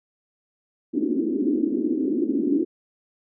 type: band-pass noise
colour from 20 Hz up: white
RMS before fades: -23 dBFS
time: 0.93-2.65 s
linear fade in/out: 20 ms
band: 250 to 340 Hz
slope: 48 dB/octave
effects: none